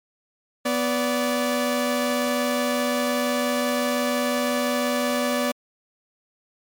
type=tone pair together; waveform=sawtooth; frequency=246.9 / 579.5 Hz; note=B3 / D5; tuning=0 / -23 cents; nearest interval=octave + minor third; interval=1477 cents; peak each=-20 dBFS; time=0.65-5.52 s; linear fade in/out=10 ms; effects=MP3 96 kbps